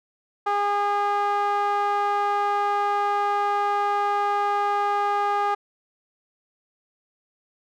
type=tone with band-pass filter; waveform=sawtooth; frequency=408 Hz; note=G#4; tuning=31 cents flat; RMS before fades=-23 dBFS; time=0.46-5.55 s; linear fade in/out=10 ms; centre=1000 Hz; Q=5.2; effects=none